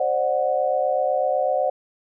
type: tone cluster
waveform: sine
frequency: 528 / 596 / 736 Hz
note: C5 / D5 / F#5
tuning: +16 / +25 / -9 cents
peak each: -23 dBFS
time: 0-1.7 s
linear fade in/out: 5 ms
effects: none